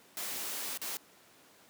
white noise with dropouts, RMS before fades -38 dBFS, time 0.17-0.97 s, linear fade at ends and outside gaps 0 ms, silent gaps 0.774-0.816 s, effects pink hiss -60 dBFS RMS until 1.69 s + high-pass 200 Hz 12 dB/octave

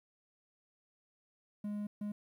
triangle tone bursts at uneven times, 207.3 Hz, G#3, 3 cents flat, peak -34 dBFS, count 2, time 1.64-1.87 / 2.01-2.12 s, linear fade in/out 5 ms, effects 12-bit

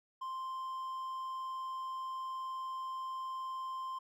triangle tone, 1046.5 Hz, C6, in tune, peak -36 dBFS, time 0.21-3.99 s, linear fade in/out 10 ms, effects none

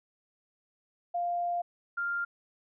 sine tone pair in turn, 698.5 / 1397 Hz, F5 / F6, 0 / 0 cents, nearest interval octave, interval 1200 cents, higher second, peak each -28 / -29 dBFS, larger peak first, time 1.14-1.62 / 1.97-2.25 s, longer first, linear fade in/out 10 ms, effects none

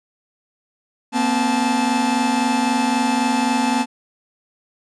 45% pulse tone cluster, 236.8 / 260.6 / 871 Hz, A#3 / C4 / A5, +27 / -7 / -18 cents, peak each -21 dBFS, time 1.12-3.86 s, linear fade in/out 50 ms, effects resampled to 22050 Hz

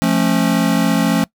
square chord, F augmented, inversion none, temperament just, 174.61 / 218.3 / 272.8 Hz, F3 / A3 / C#4, 0 / -13 / -28 cents, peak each -18 dBFS, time 0.02-1.24 s, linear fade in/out 0 ms, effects noise-tail reverb RT60 0.1 s tail -23 dB re dry

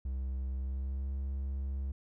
triangle tone with pitch glide, 65.41 to 67.76 Hz, C2 to C#2, 0 to -39 cents, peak -31 dBFS, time 0.05-1.92 s, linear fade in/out 5 ms, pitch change +61 cents, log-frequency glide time 0.55-1.11 s, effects none

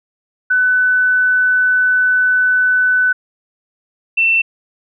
sine tone pair in turn, 1500 / 2685 Hz, F#6 / E7, +23 / +31 cents, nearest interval minor seventh, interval 1008 cents, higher second, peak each -10 dBFS, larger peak neither, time 0.5-3.13 / 4.17-4.42 s, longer first, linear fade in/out 10 ms, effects none

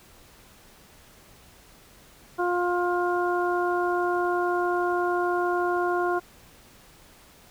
harmonic tone, 353.8 Hz, F4, 23 cents sharp, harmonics 1 / 2 / 3 / 4, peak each -25 / -28 / -30 / -31 dBFS, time 2.38-6.2 s, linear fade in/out 20 ms, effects pink hiss -53 dBFS RMS until 7.5 s

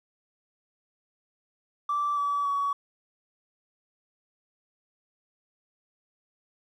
triangle tone with pitch steps, 1166 / 1147.3 / 1128.9 Hz, D6 / D6 / C#6, -13 / -41 / +31 cents, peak -21 dBFS, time 1.89-2.73 s, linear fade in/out 5 ms, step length 280 ms, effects tanh soft clip ceiling -22 dBFS

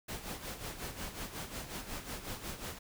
pink noise with tremolo, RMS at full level -40 dBFS, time 0.08-2.79 s, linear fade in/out 10 ms, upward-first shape sine, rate 5.5 Hz, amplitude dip 65%, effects none

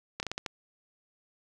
slowing click train, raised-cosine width 0.2 ms, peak -16 dBFS, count 6, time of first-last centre 0.2-0.462 s, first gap 29 ms, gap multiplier 1.3, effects none

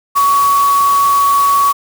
sine tone in noise, 1124 Hz, C#6, 24 cents sharp, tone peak -8 dBFS, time 0.15-1.73 s, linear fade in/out 20 ms, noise white, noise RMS -24 dBFS, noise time 0.15-1.73 s, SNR +13 dB, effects none

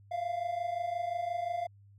triangle tone pair together, 674.3 / 700 Hz, E5 / F5, +39 / +4 cents, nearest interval minor second, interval 65 cents, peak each -35 / -31 dBFS, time 0.11-1.67 s, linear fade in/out 10 ms, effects added 100 Hz sine -55 dBFS peak until 1.98 s

